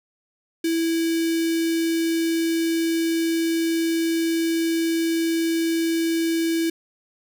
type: tone with notch filter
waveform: square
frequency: 329.4 Hz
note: E4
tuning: 1 cent flat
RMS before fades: -22 dBFS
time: 0.64-6.7 s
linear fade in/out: 5 ms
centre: 1000 Hz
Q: 0.86
effects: none